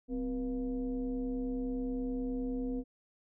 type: tone with frequency modulation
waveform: sine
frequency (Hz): 257.8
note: C4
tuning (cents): -26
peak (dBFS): -32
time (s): 0.08-2.84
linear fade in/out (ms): 50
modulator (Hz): 223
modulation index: 0.77
effects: none